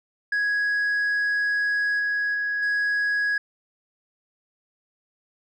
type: tone with level steps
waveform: sine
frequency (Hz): 1664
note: G#6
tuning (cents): +3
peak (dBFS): -18 / -20 / -22 / -18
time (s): 0.32-3.38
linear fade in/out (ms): 5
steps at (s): 1.99 / 2.34 / 2.62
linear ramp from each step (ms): 10
effects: tanh soft clip ceiling -20 dBFS